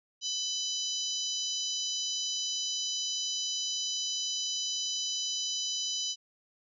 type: harmonic tone with a mistuned harmonic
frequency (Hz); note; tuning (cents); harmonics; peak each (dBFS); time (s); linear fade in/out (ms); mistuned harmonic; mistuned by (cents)
993; B5; +9; 3 / 4 / 5 / 6 / 7; -36 / -37 / -38 / -36 / -42; 0.21-6.16; 50; 3; +18
effects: none